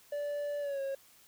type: tone with pitch glide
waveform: triangle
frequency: 581 to 545.2 Hz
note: D5 to C#5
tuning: -19 to -29 cents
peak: -31 dBFS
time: 0.12-0.95 s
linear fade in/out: 5 ms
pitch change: -110 cents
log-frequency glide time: 0.6-0.81 s
effects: white hiss -61 dBFS RMS until 1.27 s